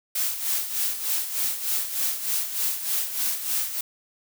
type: noise with tremolo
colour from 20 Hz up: blue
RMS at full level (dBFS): -24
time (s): 0.15-3.81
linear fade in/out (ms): 5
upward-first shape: sine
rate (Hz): 3.3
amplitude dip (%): 65
effects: none